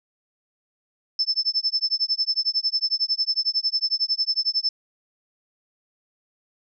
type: tone with tremolo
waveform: sine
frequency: 5274 Hz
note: E8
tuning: in tune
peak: -17 dBFS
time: 1.19-4.69 s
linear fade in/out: 2 ms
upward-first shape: sine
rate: 11 Hz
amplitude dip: 100%
effects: none